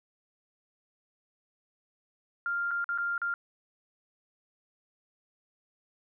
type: tone with dropouts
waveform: sine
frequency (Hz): 1396.9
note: F6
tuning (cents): 0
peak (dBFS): -28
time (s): 2.46-3.34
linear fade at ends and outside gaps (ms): 1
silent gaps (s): 2.709-2.713 / 2.843-2.89 / 2.977-2.984 / 3.179-3.217
effects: none